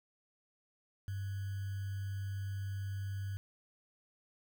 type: tone with sample-and-hold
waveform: sine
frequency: 98 Hz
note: G2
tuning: in tune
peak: -36 dBFS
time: 1.08-3.37 s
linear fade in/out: 0 ms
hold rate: 1575 Hz
effects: none